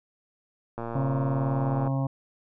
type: click train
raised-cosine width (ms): 1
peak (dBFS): -20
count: 128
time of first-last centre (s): 0.78-1.875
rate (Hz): 116
type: harmonic tone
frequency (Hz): 135.2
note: C#3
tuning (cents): -43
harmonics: 1 / 2 / 4 / 5 / 6 / 7 / 8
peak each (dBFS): -25 / -31 / -37 / -39 / -41 / -42 / -43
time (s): 0.95-2.07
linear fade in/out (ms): 5
effects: none